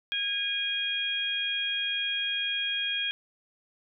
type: harmonic tone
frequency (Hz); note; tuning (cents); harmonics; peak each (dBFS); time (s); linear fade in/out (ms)
818; G#5; -26; 2 / 3 / 4; -35 / -33 / -29; 0.12-3.11; 0
effects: none